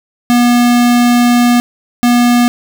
square tone pair in turn, 241.7 / 241.7 Hz, B3 / B3, -37 / -37 cents, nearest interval unison, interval 0 cents, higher neither, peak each -7 dBFS, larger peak neither, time 0.3-1.6 / 2.03-2.48 s, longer first, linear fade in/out 0 ms, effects none

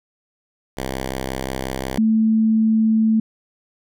5% pulse / sine tone pair in turn, 65.6 / 220.7 Hz, C2 / A3, +5 / +5 cents, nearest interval octave + major sixth, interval 2100 cents, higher second, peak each -13 dBFS, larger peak neither, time 0.77-1.98 / 1.98-3.2 s, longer second, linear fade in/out 5 ms, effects none

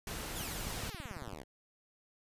pink noise, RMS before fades -41 dBFS, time 0.07-0.9 s, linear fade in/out 2 ms
5% pulse exponential sweep, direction down, 3811 to 58.27 Hz, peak -34 dBFS, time 0.35-1.44 s, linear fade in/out 20 ms
click train, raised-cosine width 5 ms, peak -32 dBFS, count 13, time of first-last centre 0.67-1.333 s, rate 18.1 Hz
effects resampled to 32000 Hz

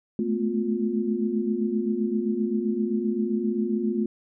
sine tone cluster, 213.7 / 221.3 / 249.2 / 354.5 Hz, G#3 / A3 / B3 / F4, +50 / +10 / +16 / +26 cents, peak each -30 / -26 / -31 / -28 dBFS, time 0.19-4.06 s, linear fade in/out 2 ms, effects none

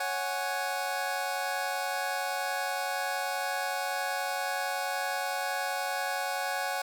25% pulse chord, C# suspended fourth, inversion none, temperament equal, 554.4 / 740 / 830.6 Hz, C#5 / F#5 / G#5, 0 / 0 / 0 cents, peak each -33 / -29 / -31 dBFS, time 0-6.82 s, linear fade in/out 5 ms, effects none

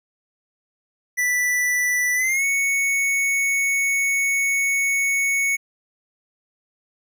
square tone with pitch glide, 1975.5 to 2217 Hz, B6 to C#7, 0 to 0 cents, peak -19 dBFS, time 1.17-5.57 s, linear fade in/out 20 ms, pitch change +200 cents, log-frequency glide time 2.15-2.44 s, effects none

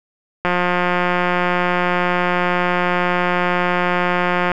click train, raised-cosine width 0.5 ms, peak -3 dBFS, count 725, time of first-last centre 0.45-4.517 s, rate 178 Hz, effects none

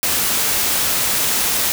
white noise, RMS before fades -18 dBFS, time 0.03-1.72 s, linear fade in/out 0 ms, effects none

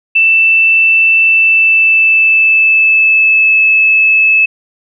sine tone with pitch glide, 2658 to 2605 Hz, E7 to E7, +14 to -21 cents, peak -5 dBFS, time 0.15-4.46 s, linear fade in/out 10 ms, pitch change -35 cents, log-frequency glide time 1.23-3.59 s, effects none

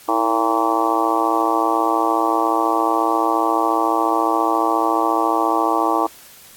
harmonic tone with a mistuned harmonic, 114.3 Hz, A#2, 34 cents flat, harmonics 3 / 4 / 5 / 6 / 7 / 8 / 9 / 10, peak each -22 / -26 / -28 / -24 / -22 / -23 / -25 / -22 dBFS, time 0.08-6.07 s, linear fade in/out 10 ms, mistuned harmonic 3, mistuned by -80 cents, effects white hiss -44 dBFS RMS until 6.56 s + AAC 64 kbps

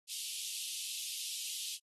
pink high-pass noise, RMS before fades -41 dBFS, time 0.07-1.79 s, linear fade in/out 50 ms, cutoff 2800 Hz, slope 48 dB/octave, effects AAC 32 kbps

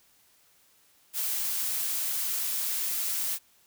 blue noise, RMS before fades -30 dBFS, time 1.13-3.39 s, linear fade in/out 50 ms, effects white hiss -63 dBFS RMS until 3.66 s

